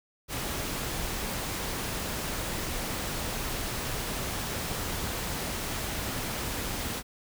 pink noise, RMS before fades -33 dBFS, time 0.28-7.03 s, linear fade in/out 50 ms, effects none

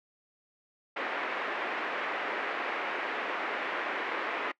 white band-pass noise, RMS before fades -34 dBFS, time 0.96-4.52 s, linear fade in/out 10 ms, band 300 to 2200 Hz, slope 24 dB/octave, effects noise-tail reverb RT60 0.1 s tail -22 dB re dry

